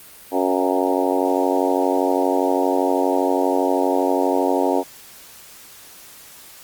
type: harmonic tone with a mistuned harmonic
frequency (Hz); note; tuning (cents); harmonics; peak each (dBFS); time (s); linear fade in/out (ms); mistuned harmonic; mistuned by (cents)
92.5; F#2; 0; 3 / 4 / 5 / 6 / 7 / 8 / 9 / 10; -22 / -23 / -24 / -25 / -25 / -26 / -27 / -27; 0.31-4.84; 50; 8; -18
effects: white hiss -43 dBFS RMS until 6.63 s + Opus 32 kbps